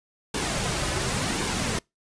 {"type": "noise with flanger", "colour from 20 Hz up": "pink", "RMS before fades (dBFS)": -27, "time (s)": [0.34, 1.79], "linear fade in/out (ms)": 5, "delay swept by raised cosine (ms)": [1.5, 4.4], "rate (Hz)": 0.92, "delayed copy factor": -0.5, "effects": ["noise-tail reverb RT60 0.2 s tail -26 dB re dry", "resampled to 22050 Hz"]}